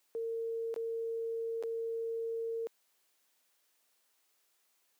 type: tone with dropouts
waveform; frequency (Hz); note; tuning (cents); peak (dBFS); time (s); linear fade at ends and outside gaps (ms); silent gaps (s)
sine; 456.5; A#4; -36; -33; 0.15-2.67; 0; 0.741-0.762 / 1.626-1.636
effects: white hiss -74 dBFS RMS until 4.99 s + high-pass 300 Hz 12 dB/octave